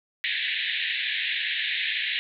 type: band-pass noise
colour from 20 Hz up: pink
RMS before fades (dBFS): -28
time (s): 0.24-2.19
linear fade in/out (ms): 0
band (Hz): 1700 to 3900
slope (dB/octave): 96
effects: none